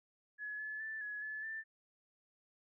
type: tone with pitch steps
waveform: sine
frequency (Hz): 1696 / 1720 / 1761 / 1688 / 1725 / 1775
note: G#6 / A6 / A6 / G#6 / A6 / A6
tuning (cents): +36 / -40 / +1 / +28 / -35 / +15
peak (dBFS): -40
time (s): 0.38-1.64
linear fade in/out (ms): 50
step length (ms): 210
effects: none

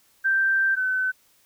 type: tone pair in turn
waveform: sine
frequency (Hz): 1568 / 1518.1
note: G6 / F#6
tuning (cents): 0 / +44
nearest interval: minor second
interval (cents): 56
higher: first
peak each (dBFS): -18 / -21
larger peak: first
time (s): 0.24-0.76 / 0.76-1.12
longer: first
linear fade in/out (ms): 20
effects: white hiss -61 dBFS RMS until 1.45 s

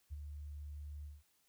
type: tone with ADSR envelope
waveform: sine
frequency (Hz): 73.42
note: D2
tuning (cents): 0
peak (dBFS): -39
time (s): 0.1-1.23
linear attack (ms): 30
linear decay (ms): 21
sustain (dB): -5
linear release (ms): 190
effects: white hiss -75 dBFS RMS until 1.48 s

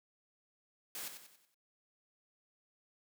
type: noise with echo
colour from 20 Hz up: white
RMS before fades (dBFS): -43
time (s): 0.95-1.08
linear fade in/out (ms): 2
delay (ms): 93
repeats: 5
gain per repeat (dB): -7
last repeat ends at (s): 1.545
effects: high-pass 200 Hz 12 dB/octave

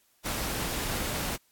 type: noise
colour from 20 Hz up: pink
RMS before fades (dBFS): -32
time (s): 0.24-1.37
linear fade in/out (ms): 20
effects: white hiss -67 dBFS RMS until 1.51 s + AAC 64 kbps

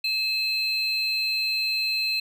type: tone pair together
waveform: triangle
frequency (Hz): 2600 / 4120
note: E7 / C8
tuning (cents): -24 / -28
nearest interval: minor sixth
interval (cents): 796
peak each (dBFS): -25 / -24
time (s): 0.04-2.2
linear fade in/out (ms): 5
effects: none

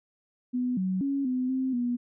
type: tone with pitch steps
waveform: sine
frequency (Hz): 249 / 187 / 277.1 / 254 / 261.3 / 242.9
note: B3 / F#3 / C#4 / B3 / C4 / B3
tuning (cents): +14 / +19 / -1 / +49 / -2 / -29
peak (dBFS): -25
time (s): 0.53-1.97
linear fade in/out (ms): 20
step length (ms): 240
effects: none

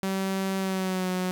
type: tone with pitch glide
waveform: sawtooth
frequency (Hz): 192.1 to 183.53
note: G3 to F#3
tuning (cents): -35 to -14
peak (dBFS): -22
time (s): 0.03-1.31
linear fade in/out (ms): 0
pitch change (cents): -79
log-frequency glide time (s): 0.58-1.1
effects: 9-bit

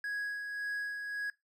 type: tone with tremolo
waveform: triangle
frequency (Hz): 1661.2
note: G#6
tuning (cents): 0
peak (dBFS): -31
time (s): 0.04-1.3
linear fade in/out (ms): 2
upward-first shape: sine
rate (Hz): 1.8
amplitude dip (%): 40
effects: noise-tail reverb RT60 0.2 s tail -21 dB re dry

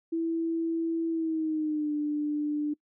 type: tone with pitch glide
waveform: sine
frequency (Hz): 329.6 to 297.1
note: E4 to D4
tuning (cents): 0 to +20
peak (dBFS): -26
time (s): 0.12-2.74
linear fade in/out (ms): 10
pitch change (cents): -180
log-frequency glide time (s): 1.09-1.93
effects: noise-tail reverb RT60 0.1 s tail -23 dB re dry

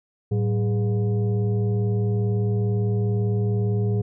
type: tone with frequency modulation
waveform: sine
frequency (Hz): 109.4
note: A2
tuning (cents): -9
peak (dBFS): -19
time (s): 0.31-4.02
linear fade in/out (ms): 10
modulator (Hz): 301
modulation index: 0.71
effects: none

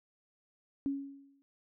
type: tone with exponential decay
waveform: sine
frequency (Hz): 277.2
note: C#4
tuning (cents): 0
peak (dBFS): -28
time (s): 0.86-1.42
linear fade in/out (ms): 0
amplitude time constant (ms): 120
effects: none

